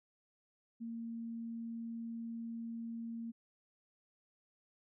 sine tone, 230.1 Hz, A#3, 22 cents flat, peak -40 dBFS, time 0.8-3.32 s, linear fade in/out 20 ms, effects none

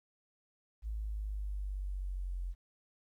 sine exponential sweep, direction down, 54.3 to 44.11 Hz, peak -35 dBFS, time 0.82-2.55 s, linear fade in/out 50 ms, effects 12-bit

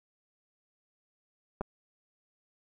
clicks, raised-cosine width 1 ms, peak -19 / -24 dBFS, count 2, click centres 1.61 / 1.615 s, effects none

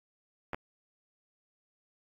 clicks, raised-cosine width 0.5 ms, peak -20 dBFS, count 2, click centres 0.533 / 0.545 s, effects AAC 32 kbps

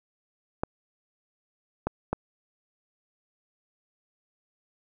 clicks, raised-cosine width 1 ms, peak -12 dBFS, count 3, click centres 0.635 / 1.87 / 2.13 s, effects none

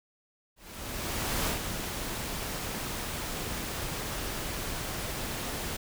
pink noise with ADSR envelope, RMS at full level -29 dBFS, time 0.56-5.77 s, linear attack 910 ms, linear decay 120 ms, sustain -6 dB, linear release 9 ms, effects none

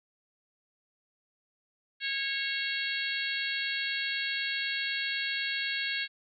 harmonic tone, 548 Hz, C#5, 20 cents flat, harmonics 3 / 4 / 5 / 6 / 7 / 8, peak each -35 / -36 / -37 / -38 / -38 / -39 dBFS, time 2-6.08 s, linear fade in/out 50 ms, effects none

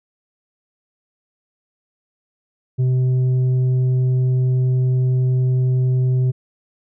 triangle tone with tanh clipping, 127.8 Hz, C3, 40 cents flat, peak -15 dBFS, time 2.78-6.32 s, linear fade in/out 20 ms, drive 9 dB, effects none

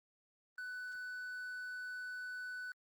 triangle tone with quantisation, 1494 Hz, F#6, 16 cents sharp, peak -40 dBFS, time 0.58-2.72 s, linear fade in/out 2 ms, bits 11, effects Opus 24 kbps

